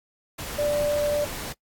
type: tone in noise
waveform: sine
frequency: 587.3 Hz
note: D5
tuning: in tune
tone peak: -21 dBFS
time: 0.58-1.25 s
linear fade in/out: 10 ms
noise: pink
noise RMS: -34 dBFS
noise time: 0.38-1.53 s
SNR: +10 dB
effects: noise-tail reverb RT60 0.1 s tail -22 dB re dry + AAC 64 kbps